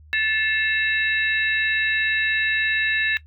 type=tone cluster; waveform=sine; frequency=1747 / 2145 / 2664 / 3829 Hz; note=A6 / C7 / E7 / A#7; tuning=-13 / +42 / +18 / +46 cents; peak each=-21 / -28 / -25 / -30 dBFS; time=0.13-3.17 s; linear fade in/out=0 ms; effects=noise-tail reverb RT60 0.1 s tail -17 dB re dry + added 76 Hz sine -45 dBFS peak until 3.26 s